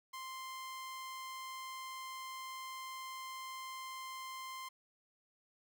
sawtooth tone, 1046.5 Hz, C6, in tune, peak -40 dBFS, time 0.13-4.69 s, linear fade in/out 10 ms, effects 12-bit

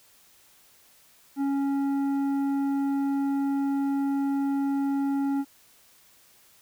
sine tone with tanh clipping, 277.2 Hz, C#4, in tune, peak -25 dBFS, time 1.36-5.45 s, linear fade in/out 50 ms, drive 9 dB, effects white hiss -58 dBFS RMS until 6.61 s

